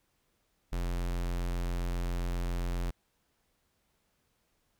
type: tone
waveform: square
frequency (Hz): 43.72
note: F1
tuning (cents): +3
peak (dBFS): -31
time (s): 0.72-2.91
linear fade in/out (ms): 10
effects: pink hiss -75 dBFS RMS until 4.79 s